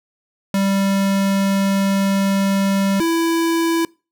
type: tone pair in turn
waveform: square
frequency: 196 / 331.8 Hz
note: G3 / E4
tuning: 0 / +11 cents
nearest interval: major sixth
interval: 911 cents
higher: second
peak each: -16 dBFS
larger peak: neither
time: 0.54-3 / 3-3.85 s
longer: first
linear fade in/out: 2 ms
effects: noise-tail reverb RT60 0.3 s tail -24 dB re dry